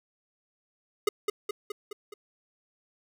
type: tone with echo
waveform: square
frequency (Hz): 415.3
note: G#4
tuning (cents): 0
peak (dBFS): -21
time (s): 1.07-1.09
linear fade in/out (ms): 5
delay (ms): 210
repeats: 5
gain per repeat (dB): -4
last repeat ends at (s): 2.14
effects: none